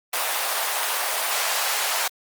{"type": "high-pass noise", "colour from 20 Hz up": "pink", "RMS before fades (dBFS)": -24, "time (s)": [0.13, 2.08], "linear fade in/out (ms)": 5, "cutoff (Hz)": 650, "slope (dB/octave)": 24, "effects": ["Opus 32 kbps"]}